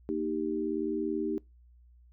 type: chord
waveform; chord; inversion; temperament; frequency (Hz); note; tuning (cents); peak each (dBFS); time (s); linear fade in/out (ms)
sine; Eb major; second; equal; 233.1 / 311.1 / 392; Bb3 / Eb4 / G4; 0 / 0 / 0; -36 / -32 / -33; 0.09-1.38; 0
effects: noise-tail reverb RT60 0.2 s tail -23 dB re dry + added 60 Hz sine -55 dBFS peak until 2.12 s